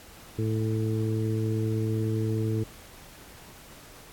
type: harmonic tone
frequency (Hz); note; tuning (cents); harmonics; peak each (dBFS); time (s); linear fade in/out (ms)
110; A2; 0; 1 / 2 / 3 / 4; -26 / -34 / -32 / -34; 0.38-2.64; 10
effects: pink hiss -49 dBFS RMS until 4.12 s + AAC 64 kbps